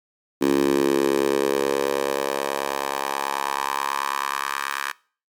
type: tone with high-pass filter sweep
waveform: 10% pulse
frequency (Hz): 69.3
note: C#2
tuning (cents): 0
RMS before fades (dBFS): -23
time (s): 0.41-4.92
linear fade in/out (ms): 10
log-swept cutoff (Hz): 300 to 1400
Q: 2.9
effects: noise-tail reverb RT60 0.4 s tail -22 dB re dry + MP3 96 kbps